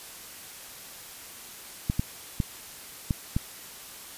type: clicks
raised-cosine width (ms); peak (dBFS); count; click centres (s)
5; -12; 5; 1.899 / 1.995 / 2.402 / 3.108 / 3.365
effects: white hiss -44 dBFS RMS until 4.17 s + resampled to 32000 Hz